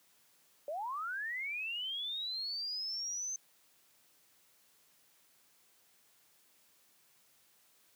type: linear sweep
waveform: sine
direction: up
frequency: 554.4 to 6272 Hz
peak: -36 dBFS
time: 0.68-3.36 s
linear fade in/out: 2 ms
effects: white hiss -68 dBFS RMS until 7.95 s + high-pass 100 Hz 12 dB/octave